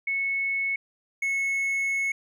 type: tone pair in turn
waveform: sine / triangle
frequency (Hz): 2201 / 2193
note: C#7 / C#7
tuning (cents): -13 / -19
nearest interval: unison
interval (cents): 6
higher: first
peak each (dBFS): -24 / -22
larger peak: second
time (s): 0.07-0.76 / 1.22-2.12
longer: second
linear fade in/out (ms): 5
effects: none